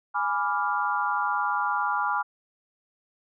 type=chord; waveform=sine; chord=G# diminished seventh; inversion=none; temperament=equal; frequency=830.6 / 987.8 / 1174.7 / 1396.9 Hz; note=G#5 / B5 / D6 / F6; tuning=0 / 0 / 0 / 0 cents; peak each=-29 dBFS; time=0.14-2.23 s; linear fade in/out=20 ms; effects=none